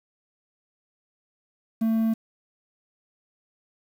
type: tone with quantisation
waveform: triangle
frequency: 223.8 Hz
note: A3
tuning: 30 cents sharp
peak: -18 dBFS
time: 1.81-2.14 s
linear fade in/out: 10 ms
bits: 8
effects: none